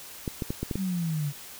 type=clicks; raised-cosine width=3 ms; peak=-16 dBFS; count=6; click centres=0.278 / 0.422 / 0.505 / 0.63 / 0.712 / 0.756 s
type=exponential sweep; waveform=sine; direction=down; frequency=198.4 to 140.4 Hz; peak=-26 dBFS; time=0.76-1.33 s; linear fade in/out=50 ms
effects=white hiss -44 dBFS RMS until 1.59 s